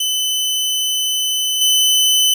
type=tone with level steps; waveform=sawtooth; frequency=3024 Hz; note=F#7; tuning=37 cents sharp; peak=-13 / -8 dBFS; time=0-2.34 s; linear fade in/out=5 ms; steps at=1.61 s; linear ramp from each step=5 ms; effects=none